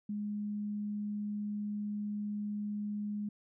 sine tone, 207.7 Hz, G#3, in tune, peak -34 dBFS, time 0.09-3.29 s, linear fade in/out 5 ms, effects none

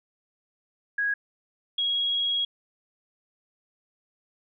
sine tone pair in turn, 1653 / 3306 Hz, G#6 / G#7, -9 / -9 cents, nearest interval octave, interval 1200 cents, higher second, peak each -23 dBFS, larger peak neither, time 0.98-1.14 / 1.78-2.45 s, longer second, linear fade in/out 5 ms, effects none

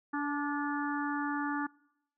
harmonic tone with a mistuned harmonic, 289 Hz, D4, 28 cents flat, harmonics 1 / 3 / 4 / 5 / 6, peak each -33 / -38 / -39 / -40 / -41 dBFS, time 0.13-1.67 s, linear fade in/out 10 ms, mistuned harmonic 4, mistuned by +26 cents, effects noise-tail reverb RT60 0.8 s tail -24 dB re dry

